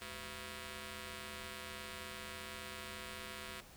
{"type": "ring-modulated tone", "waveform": "5% pulse", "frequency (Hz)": 295.1, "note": "D4", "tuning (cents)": 8, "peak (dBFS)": -31, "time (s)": [0.01, 3.61], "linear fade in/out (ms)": 10, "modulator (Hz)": 802, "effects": ["pink hiss -58 dBFS RMS until 3.76 s"]}